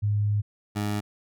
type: tone pair in turn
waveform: sine / 20% pulse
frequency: 103.83 / 103.83 Hz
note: G#2 / G#2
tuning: 0 / 0 cents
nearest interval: unison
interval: 0 cents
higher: neither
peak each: -21 dBFS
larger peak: neither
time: 0.02-0.42 / 0.75-1.01 s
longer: first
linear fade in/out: 20 ms
effects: none